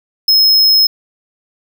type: tone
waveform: square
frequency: 5160 Hz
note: E8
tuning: 38 cents flat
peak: -7 dBFS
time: 0.28-0.87 s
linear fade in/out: 5 ms
effects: none